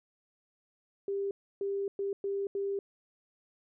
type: tone bursts at uneven times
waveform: sine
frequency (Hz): 396.8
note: G4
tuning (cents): +21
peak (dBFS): -30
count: 5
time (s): 1.08-1.31 / 1.61-1.88 / 1.99-2.13 / 2.24-2.47 / 2.55-2.79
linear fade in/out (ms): 2
effects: none